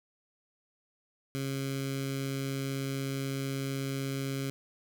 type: tone with notch filter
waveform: 15% pulse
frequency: 136.1 Hz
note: C#3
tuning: 31 cents flat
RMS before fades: -34 dBFS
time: 1.35-4.5 s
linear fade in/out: 0 ms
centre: 820 Hz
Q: 0.54
effects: none